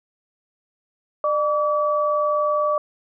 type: tone pair together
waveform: sine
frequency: 600.1 / 1148 Hz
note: D5 / D6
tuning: +37 / -40 cents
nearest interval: major seventh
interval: 1123 cents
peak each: -20 / -21 dBFS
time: 1.24-2.78 s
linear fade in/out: 2 ms
effects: none